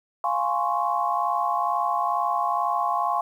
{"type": "chord", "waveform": "sine", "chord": "Db major seventh", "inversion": "first", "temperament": "equal", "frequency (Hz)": [698.5, 830.6, 1046.5, 1108.7], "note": ["F5", "Ab5", "C6", "Db6"], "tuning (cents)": [0, 0, 0, 0], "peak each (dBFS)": -27, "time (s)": [0.24, 3.21], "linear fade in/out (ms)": 2, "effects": ["9-bit"]}